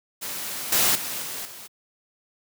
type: noise with level steps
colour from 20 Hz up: white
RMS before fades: -32 / -20 / -31 / -33 / -41 dBFS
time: 0.21-1.68 s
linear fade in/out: 20 ms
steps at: 0.72 / 0.95 / 1.22 / 1.45 s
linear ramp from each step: 5 ms
effects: high-pass 100 Hz 12 dB/octave